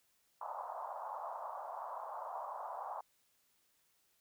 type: band-pass noise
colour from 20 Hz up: white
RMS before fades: -44 dBFS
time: 0.41-3.01 s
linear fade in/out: 5 ms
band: 620 to 1100 Hz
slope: 48 dB/octave
effects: white hiss -75 dBFS RMS until 4.2 s